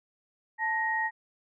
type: tone pair together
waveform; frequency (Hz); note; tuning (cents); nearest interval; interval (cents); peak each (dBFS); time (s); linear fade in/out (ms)
sine; 880 / 1877.6; A5 / A#6; 0 / +12; octave + minor second; 1312; -30 / -28; 0.58-1.11; 50
effects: none